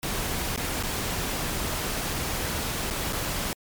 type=noise with dropouts; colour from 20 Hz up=pink; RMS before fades=-29 dBFS; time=0.03-3.53 s; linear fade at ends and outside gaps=0 ms; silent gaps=0.561-0.576 / 0.827-0.835 / 2.902-2.909 / 3.126-3.131 s; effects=MP3 96 kbps